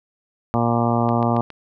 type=harmonic tone; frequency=117.8 Hz; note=A#2; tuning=19 cents sharp; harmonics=1 / 2 / 3 / 4 / 5 / 6 / 7 / 8 / 9 / 10; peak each=-22 / -21 / -28 / -29 / -27 / -25 / -27 / -29 / -31 / -29 dBFS; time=0.54-1.41 s; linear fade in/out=0 ms
type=click train; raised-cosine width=0.3 ms; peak=-21 dBFS; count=4; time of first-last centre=1.09-1.503 s; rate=7.26 Hz
effects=none